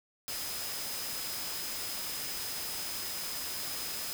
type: tone in noise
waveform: sine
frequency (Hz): 5060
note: D#8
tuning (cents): +28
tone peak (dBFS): -42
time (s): 0.28-4.13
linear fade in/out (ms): 0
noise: white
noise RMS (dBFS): -38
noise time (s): 0.28-4.13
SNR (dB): -7
effects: none